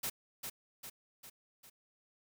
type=noise with echo; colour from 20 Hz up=white; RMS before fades=-37 dBFS; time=0.03-0.1 s; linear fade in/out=10 ms; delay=400 ms; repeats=4; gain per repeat=-5 dB; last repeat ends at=1.7 s; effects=none